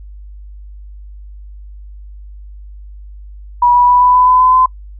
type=tone with pitch steps; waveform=sine; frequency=971 / 978.3 / 985.7 / 993.1 / 1000.6 / 1008.1 / 1015.7 / 1023.4 Hz; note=B5 / B5 / B5 / B5 / B5 / B5 / B5 / C6; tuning=-30 / -17 / -4 / +9 / +22 / +35 / +48 / -39 cents; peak=-6 dBFS; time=3.62-4.66 s; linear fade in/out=5 ms; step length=130 ms; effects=noise-tail reverb RT60 0.1 s tail -24 dB re dry + added 50 Hz sine -30 dBFS peak until 4.99 s